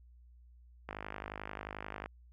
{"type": "click train", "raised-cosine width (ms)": 0.5, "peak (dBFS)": -25, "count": 61, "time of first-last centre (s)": [0.89, 2.06], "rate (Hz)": 51.3, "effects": ["added 60 Hz sine -56 dBFS peak until 2.32 s"]}